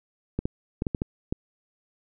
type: clicks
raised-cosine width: 3 ms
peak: -13 dBFS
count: 7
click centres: 0.39 / 0.455 / 0.821 / 0.868 / 0.948 / 1.019 / 1.325 s
effects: none